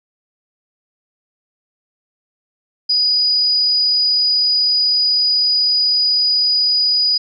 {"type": "tone", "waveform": "sine", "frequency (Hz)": 4932, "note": "D#8", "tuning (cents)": -16, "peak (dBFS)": -12, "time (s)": [2.89, 7.18], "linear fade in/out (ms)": 10, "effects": []}